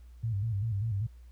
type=tone with vibrato; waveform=sine; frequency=106.1 Hz; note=G#2; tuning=38 cents sharp; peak=-28 dBFS; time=0.23-1.07 s; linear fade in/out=10 ms; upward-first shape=square; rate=5.1 Hz; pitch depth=120 cents each way; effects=added 60 Hz sine -48 dBFS peak until 1.31 s + pink hiss -70 dBFS RMS until 1.31 s